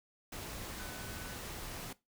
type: tone in noise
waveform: sine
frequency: 1500 Hz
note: F#6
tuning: 23 cents sharp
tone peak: -51 dBFS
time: 0.79-1.36 s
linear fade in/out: 5 ms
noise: pink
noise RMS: -44 dBFS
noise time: 0.32-1.93 s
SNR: -10 dB
effects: noise-tail reverb RT60 0.2 s tail -18 dB re dry